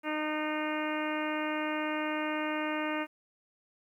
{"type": "harmonic tone with a mistuned harmonic", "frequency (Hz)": 306, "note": "D#4", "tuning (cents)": -29, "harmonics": [1, 2, 3, 4, 5, 6, 7, 8, 9], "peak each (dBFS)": [-34, -37, -39, -40, -41, -42, -42, -43, -44], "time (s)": [0.03, 3.07], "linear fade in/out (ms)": 50, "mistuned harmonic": 9, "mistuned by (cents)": 24, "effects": ["11-bit"]}